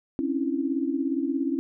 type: tone cluster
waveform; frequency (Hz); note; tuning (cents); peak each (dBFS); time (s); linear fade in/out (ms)
sine; 267.8 / 284.9 / 330; C4 / C#4 / E4; +40 / +48 / +2; -27 / -29 / -29; 0.19-1.59; 0
effects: none